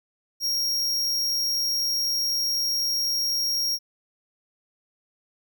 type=tone; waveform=45% pulse; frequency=5588 Hz; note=F8; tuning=in tune; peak=-23 dBFS; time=0.4-3.79 s; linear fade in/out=50 ms; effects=none